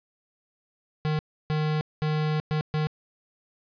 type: tone bursts at uneven times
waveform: square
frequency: 153.6 Hz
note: D#3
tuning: 22 cents flat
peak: -24 dBFS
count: 5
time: 1.05-1.19 / 1.5-1.81 / 2.02-2.4 / 2.51-2.61 / 2.74-2.87 s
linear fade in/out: 0 ms
effects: resampled to 11025 Hz + 11-bit